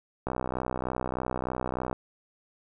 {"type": "click train", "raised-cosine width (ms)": 1, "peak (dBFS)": -16, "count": 106, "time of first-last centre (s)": [0.27, 1.929], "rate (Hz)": 63.3, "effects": []}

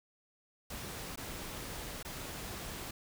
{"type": "noise with dropouts", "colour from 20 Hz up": "pink", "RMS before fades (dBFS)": -43, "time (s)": [0.7, 2.91], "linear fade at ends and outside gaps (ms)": 5, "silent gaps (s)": [[1.159, 1.174], [2.029, 2.048]], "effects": []}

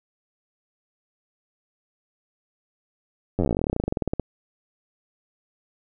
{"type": "slowing click train", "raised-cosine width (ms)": 2, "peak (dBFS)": -10, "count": 29, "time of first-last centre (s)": [3.39, 4.197], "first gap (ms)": 10, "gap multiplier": 1.07, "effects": []}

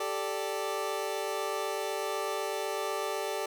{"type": "chord", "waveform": "25% pulse", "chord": "G suspended second", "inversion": "none", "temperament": "equal", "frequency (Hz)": [392, 440, 587.3], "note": ["G4", "A4", "D5"], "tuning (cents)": [0, 0, 0], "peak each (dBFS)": -32, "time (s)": [0, 3.46], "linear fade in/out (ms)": 5, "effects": []}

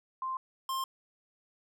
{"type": "tone pair in turn", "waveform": ["sine", "square"], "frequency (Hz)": [1046.5, 1058], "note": ["C6", "C6"], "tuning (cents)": [0, 19], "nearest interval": "unison", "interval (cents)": 19, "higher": "second", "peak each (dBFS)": [-32, -32], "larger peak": "neither", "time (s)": [[0.22, 0.37], [0.69, 0.84]], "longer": "neither", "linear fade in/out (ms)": 2, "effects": []}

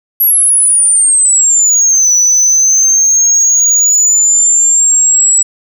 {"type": "exponential two-way sweep", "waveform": "sine", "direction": "down then up", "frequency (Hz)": [11690, 5920, 7820], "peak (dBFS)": -3, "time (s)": [0.2, 5.43], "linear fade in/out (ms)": 10, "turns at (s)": 2.13, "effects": ["tanh soft clip ceiling -4 dBFS", "7-bit"]}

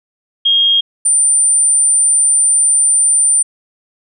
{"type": "tone pair in turn", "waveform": "sine", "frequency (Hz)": [3248, 9142], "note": ["G#7", "D9"], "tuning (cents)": [-39, -48], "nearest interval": "octave + tritone", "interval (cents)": 1791, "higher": "second", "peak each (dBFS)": -8, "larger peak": "neither", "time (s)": [[0.45, 0.81], [1.05, 3.43]], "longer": "second", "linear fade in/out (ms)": 10, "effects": []}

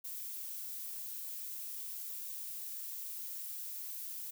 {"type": "noise", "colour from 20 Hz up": "violet", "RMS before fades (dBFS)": -43, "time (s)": [0.04, 4.31], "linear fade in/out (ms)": 10, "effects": []}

